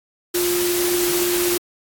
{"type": "tone in noise", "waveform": "sine", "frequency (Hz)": 352.5, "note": "F4", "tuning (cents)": 16, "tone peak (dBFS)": -19, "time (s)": [0.34, 1.58], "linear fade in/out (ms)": 10, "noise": "white", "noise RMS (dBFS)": -23, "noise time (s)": [0.34, 1.58], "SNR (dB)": 1, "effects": ["AAC 64 kbps"]}